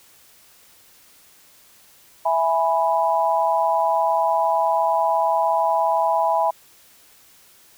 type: chord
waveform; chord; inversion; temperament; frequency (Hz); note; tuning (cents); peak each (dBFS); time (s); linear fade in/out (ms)
sine; E major; none; equal; 659.3 / 830.6 / 987.8; E5 / G#5 / B5; 0 / 0 / 0; -21; 2.25-6.51; 10
effects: white hiss -52 dBFS RMS until 7.77 s